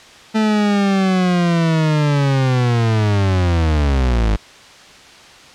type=linear sweep; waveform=40% pulse; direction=down; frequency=220 to 50 Hz; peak=-12 dBFS; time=0.34-4.37 s; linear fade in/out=20 ms; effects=white hiss -41 dBFS RMS until 5.54 s + low-pass 5000 Hz 12 dB/octave